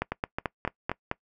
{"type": "two click trains", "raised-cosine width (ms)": 0.5, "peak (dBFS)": [-14, -12], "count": [4, 6], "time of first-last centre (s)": [[0.12, 0.916], [0.02, 1.114]], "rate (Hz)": [3.77, 4.57], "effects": ["noise-tail reverb RT60 0.1 s tail -23 dB re dry"]}